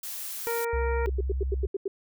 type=noise; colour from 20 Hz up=blue; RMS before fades=-36 dBFS; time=0.03-0.65 s; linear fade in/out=5 ms
type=harmonic tone; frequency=466.2 Hz; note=A#4; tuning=in tune; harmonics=1 / 2 / 3 / 4 / 5; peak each=-28 / -34 / -38 / -40 / -42 dBFS; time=0.47-1.06 s; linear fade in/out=0 ms
type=tone; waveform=sine; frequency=65.3 Hz; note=C2; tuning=3 cents flat; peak=-26 dBFS; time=0.73-1.67 s; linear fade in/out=5 ms
type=tone bursts; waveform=sine; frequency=392 Hz; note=G4; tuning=in tune; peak=-25 dBFS; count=8; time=1.07-1.88 s; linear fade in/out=5 ms; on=26 ms; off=86 ms
effects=none